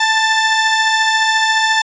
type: tone pair together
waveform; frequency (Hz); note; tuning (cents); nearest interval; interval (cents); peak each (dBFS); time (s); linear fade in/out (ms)
sawtooth; 880 / 1774.3; A5 / A6; 0 / +14; octave; 1214; -11; 0-1.82; 5
effects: resampled to 16000 Hz